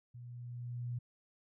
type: tone with level ramp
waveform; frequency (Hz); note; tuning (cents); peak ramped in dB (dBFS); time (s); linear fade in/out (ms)
sine; 121.3; B2; -31; -47 to -35; 0.14-0.99; 10
effects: none